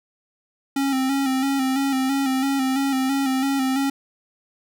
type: tone with vibrato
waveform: square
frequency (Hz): 268.6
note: C4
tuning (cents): +46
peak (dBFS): -20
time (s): 0.76-3.9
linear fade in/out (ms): 5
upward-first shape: square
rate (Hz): 3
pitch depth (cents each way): 40
effects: none